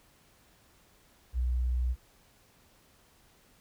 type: tone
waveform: sine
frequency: 61.74 Hz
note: B1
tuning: in tune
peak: -26 dBFS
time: 1.33-1.96 s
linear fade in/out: 50 ms
effects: pink hiss -63 dBFS RMS until 3.6 s